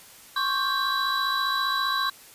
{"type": "tone cluster", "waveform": "triangle", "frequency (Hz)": [1071, 1126, 1579, 3942], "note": ["C6", "C#6", "G6", "B7"], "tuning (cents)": [40, 27, 12, -4], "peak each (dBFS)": -27, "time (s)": [0.36, 2.1], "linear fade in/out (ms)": 5, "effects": ["white hiss -49 dBFS RMS until 2.34 s", "resampled to 32000 Hz"]}